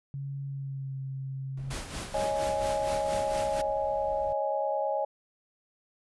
sine tone with pitch glide, 138.59 to 134.26 Hz, C#3 to C3, 0 to +45 cents, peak -33 dBFS, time 0.14-1.73 s, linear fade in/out 0 ms, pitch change -55 cents, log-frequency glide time 0.45-0.98 s
brown noise, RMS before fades -46 dBFS, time 1.57-4.33 s, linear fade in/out 5 ms
pink noise with tremolo, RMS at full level -36 dBFS, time 1.7-3.62 s, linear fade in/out 10 ms, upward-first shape sine, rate 4.3 Hz, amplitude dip 60%
sine chord, C# suspended second, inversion none, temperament just, 554.4 / 623.7 / 831.5 Hz, C#5 / D#5 / G#5, 0 / +4 / +2 cents, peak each -31 dBFS, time 2.14-5.05 s, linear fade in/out 5 ms
effects resampled to 24000 Hz

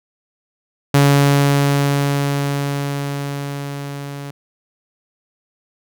sawtooth tone with level ramp, 141.4 Hz, C#3, 35 cents sharp, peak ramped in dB -5 to -24 dBFS, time 0.94-4.31 s, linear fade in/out 5 ms, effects none

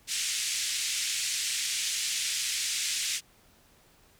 white band-pass noise, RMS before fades -31 dBFS, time 0.07-3.21 s, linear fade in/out 50 ms, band 2100 to 8400 Hz, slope 24 dB/octave, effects pink hiss -61 dBFS RMS until 4.19 s

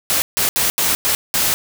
white noise bursts at uneven times, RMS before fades -17 dBFS, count 6, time 0.1-0.22 / 0.37-0.49 / 0.56-0.7 / 0.78-0.95 / 1.05-1.15 / 1.34-1.54 s, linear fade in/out 0 ms, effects none

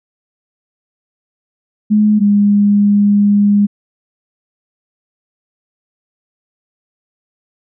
sine tone pair in turn, 211.3 / 204.2 Hz, G#3 / G#3, +30 / -29 cents, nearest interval minor second, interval 59 cents, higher first, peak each -7 dBFS, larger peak neither, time 1.9-2.2 / 2.2-3.67 s, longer second, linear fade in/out 20 ms, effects none

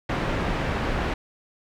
pink low-pass noise, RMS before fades -26 dBFS, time 0.09-1.14 s, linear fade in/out 5 ms, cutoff 2200 Hz, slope 12 dB/octave, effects none

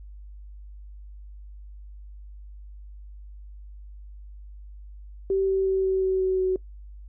sine tone with pitch steps, 386.4 / 384.2 / 382 / 379.8 / 377.6 / 375.4 / 373.2 Hz, G4 / G4 / G4 / F#4 / F#4 / F#4 / F#4, -25 / -35 / -45 / +45 / +35 / +25 / +15 cents, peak -20 dBFS, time 5.3-6.56 s, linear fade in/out 2 ms, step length 180 ms, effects noise-tail reverb RT60 0.1 s tail -21 dB re dry + added 50 Hz sine -40 dBFS peak until 7.08 s

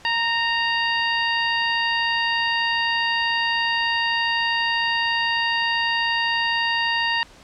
harmonic tone with a mistuned harmonic, 932 Hz, A#5, 1 cent flat, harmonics 1 / 2 / 3 / 4 / 5, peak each -25 / -23 / -25 / -32 / -30 dBFS, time 0.05-7.23 s, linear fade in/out 0 ms, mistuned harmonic 2, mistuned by -18 cents, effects pink hiss -48 dBFS RMS until 7.43 s + low-pass 7000 Hz 12 dB/octave

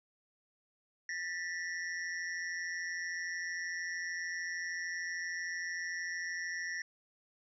square ring-modulated tone, 1864.7 Hz, A#6, in tune, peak -34 dBFS, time 1.09-6.82 s, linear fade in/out 2 ms, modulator 86.6 Hz, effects resampled to 16000 Hz

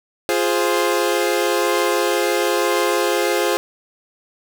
sawtooth chord, F minor, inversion none, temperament equal, 349.2 / 415.3 / 523.3 Hz, F4 / Ab4 / C5, 0 / 0 / 0 cents, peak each -17 dBFS, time 0.29-3.57 s, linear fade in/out 0 ms, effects none

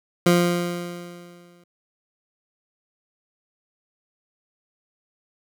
20% pulse tone with exponential decay, 174.61 Hz, F3, in tune, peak -8 dBFS, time 0.26-1.64 s, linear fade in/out 5 ms, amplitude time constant 300 ms, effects none

